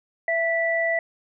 sine tone pair together, 666 / 1967.1 Hz, E5 / B6, +18 / -7 cents, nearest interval octave + perfect fifth, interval 1875 cents, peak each -23 dBFS, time 0.28-0.99 s, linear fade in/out 2 ms, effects none

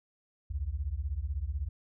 sine beating tone pair, 62.8 / 78.8 Hz, B1 / D#2, +30 / +23 cents, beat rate 16 Hz, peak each -34 / -34 dBFS, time 0.5-1.69 s, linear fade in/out 10 ms, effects none

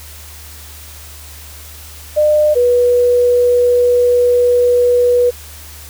sine tone pair in turn, 603 / 488.4 Hz, D5 / B4, +46 / -19 cents, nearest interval major third, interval 365 cents, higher first, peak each -8 dBFS, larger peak neither, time 2.16-2.55 / 2.55-5.31 s, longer second, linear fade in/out 20 ms, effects added 75 Hz sine -35 dBFS peak until 5.89 s + white hiss -36 dBFS RMS until 5.89 s

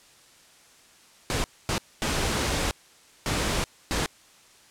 pink noise bursts at uneven times, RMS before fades -26 dBFS, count 5, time 1.3-1.44 / 1.69-1.78 / 2.02-2.71 / 3.26-3.64 / 3.91-4.06 s, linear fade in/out 0 ms, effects white hiss -55 dBFS RMS until 4.7 s + low-pass 9000 Hz 12 dB/octave

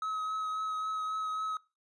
triangle tone with vibrato, 1278 Hz, D#6, 46 cents sharp, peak -30 dBFS, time 0.02-1.57 s, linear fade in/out 2 ms, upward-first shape triangle, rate 3.7 Hz, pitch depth 16 cents each way, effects noise-tail reverb RT60 0.3 s tail -23 dB re dry + resampled to 24000 Hz

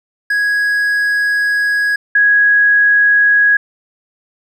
triangle / sine tone pair in turn, 1661.2 / 1661.2 Hz, G#6 / G#6, 0 / 0 cents, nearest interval unison, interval 0 cents, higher neither, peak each -10 / -7 dBFS, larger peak second, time 0.3-1.96 / 2.15-3.57 s, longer first, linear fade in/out 5 ms, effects none

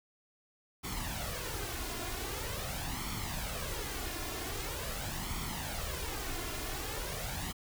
pink noise with flanger, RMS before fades -38 dBFS, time 0.83-7.53 s, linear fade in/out 20 ms, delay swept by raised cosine 0.9 to 2.9 ms, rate 0.44 Hz, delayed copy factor +0.6, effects none

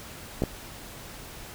clicks, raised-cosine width 2 ms, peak -12 dBFS, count 2, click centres 0.421 / 0.437 s, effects pink hiss -43 dBFS RMS until 1.54 s

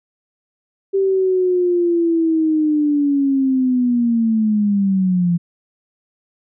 sine linear sweep, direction down, 392 to 170 Hz, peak -13 dBFS, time 0.93-5.38 s, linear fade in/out 20 ms, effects none

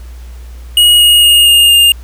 square tone with pitch steps, 2893 / 2873 / 2853 / 2833 / 2814 Hz, F#7 / F7 / F7 / F7 / F7, -40 / +48 / +36 / +24 / +12 cents, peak -4 dBFS, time 0.77-1.92 s, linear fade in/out 2 ms, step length 230 ms, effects added 60 Hz sine -26 dBFS peak until 2.03 s + pink hiss -43 dBFS RMS until 2.03 s

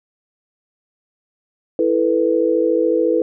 sine chord, E suspended fourth, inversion none, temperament equal, 329.6 / 440 / 493.9 Hz, E4 / A4 / B4, 0 / 0 / 0 cents, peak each -18 / -19 / -17 dBFS, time 1.79-3.22 s, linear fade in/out 2 ms, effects none

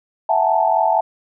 sine tone cluster, 661 / 744 / 850 / 894 Hz, E5 / F#5 / G#5 / A5, +5 / +9 / +40 / +27 cents, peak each -19 dBFS, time 0.29-1.01 s, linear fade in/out 5 ms, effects none

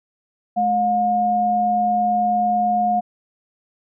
sine tone pair together, 212.9 / 716.1 Hz, G#3 / F5, +43 / +43 cents, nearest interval octave + major sixth, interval 2100 cents, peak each -25 / -16 dBFS, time 0.56-3.01 s, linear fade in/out 20 ms, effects none

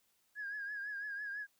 sine tone with vibrato, 1653 Hz, G#6, 9 cents flat, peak -38 dBFS, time 0.35-1.47 s, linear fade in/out 50 ms, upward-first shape triangle, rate 6 Hz, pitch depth 72 cents each way, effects tanh soft clip ceiling -34 dBFS + white hiss -75 dBFS RMS until 1.59 s

